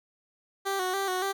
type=tone with vibrato; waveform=15% pulse; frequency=380 Hz; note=F#4; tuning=46 cents sharp; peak=-21 dBFS; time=0.65-1.33 s; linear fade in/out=20 ms; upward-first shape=square; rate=3.5 Hz; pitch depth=53 cents each way; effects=none